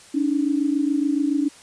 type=tone pair together; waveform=sine; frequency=282.8 / 309.9 Hz; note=C#4 / D#4; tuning=+35 / -7 cents; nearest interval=major second; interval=158 cents; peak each=-20 / -23 dBFS; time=0.14-1.49 s; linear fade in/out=10 ms; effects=white hiss -47 dBFS RMS until 1.62 s + resampled to 22050 Hz